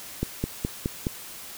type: click train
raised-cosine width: 3 ms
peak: -12 dBFS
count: 5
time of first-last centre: 0.23-1.069 s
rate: 4.77 Hz
effects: white hiss -41 dBFS RMS until 1.57 s